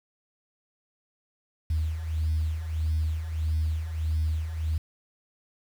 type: beating tone pair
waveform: sine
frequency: 77.78 / 79.38 Hz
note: D#2 / D#2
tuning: 0 / +35 cents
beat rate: 1.6 Hz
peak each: -31 / -25 dBFS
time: 1.7-4.78 s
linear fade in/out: 5 ms
effects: tanh soft clip ceiling -19 dBFS + 8-bit